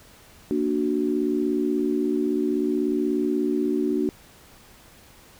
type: chord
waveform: sine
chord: Bb augmented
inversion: none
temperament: equal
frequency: 233.1 / 293.7 / 370 Hz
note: Bb3 / D4 / F#4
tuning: 0 / 0 / 0 cents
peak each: -27 / -24 / -25 dBFS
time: 0.51-4.09 s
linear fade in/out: 0 ms
effects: pink hiss -51 dBFS RMS until 5.39 s